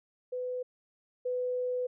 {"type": "tone pair in turn", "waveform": "sine", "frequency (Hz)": [501, 499.2], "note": ["B4", "B4"], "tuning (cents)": [25, 19], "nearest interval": "unison", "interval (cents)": 6, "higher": "first", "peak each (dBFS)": [-32, -29], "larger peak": "second", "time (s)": [[0.32, 0.63], [1.25, 1.87]], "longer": "second", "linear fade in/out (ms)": 10, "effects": []}